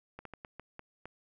slowing click train, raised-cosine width 0.5 ms, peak -29 dBFS, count 7, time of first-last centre 0.19-1.056 s, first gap 63 ms, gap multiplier 1.33, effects none

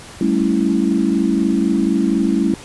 sine chord, A dominant seventh, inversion third, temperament equal, 196 / 220 / 277.2 / 329.6 Hz, G3 / A3 / C#4 / E4, 0 / 0 / 0 / 0 cents, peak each -19 dBFS, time 0.21-2.54 s, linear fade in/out 2 ms, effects pink hiss -37 dBFS RMS until 2.64 s + resampled to 24000 Hz

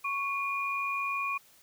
sine tone pair together, 1108.7 / 2431 Hz, C#6 / D#7, 0 / -41 cents, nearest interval octave + major second, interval 1359 cents, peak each -32 / -32 dBFS, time 0.04-1.38 s, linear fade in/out 10 ms, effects white hiss -60 dBFS RMS until 1.62 s

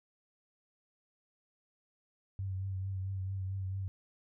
sine tone with vibrato, 95.6 Hz, G2, 43 cents flat, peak -34 dBFS, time 2.39-3.88 s, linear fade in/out 0 ms, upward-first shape triangle, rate 4.5 Hz, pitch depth 38 cents each way, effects none

